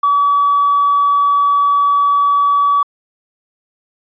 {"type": "tone with hard clipping", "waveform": "triangle", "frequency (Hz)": 1142, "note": "D6", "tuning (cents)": -49, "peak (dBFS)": -10, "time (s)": [0.03, 2.83], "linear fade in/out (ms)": 5, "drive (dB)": 4, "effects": ["resampled to 11025 Hz"]}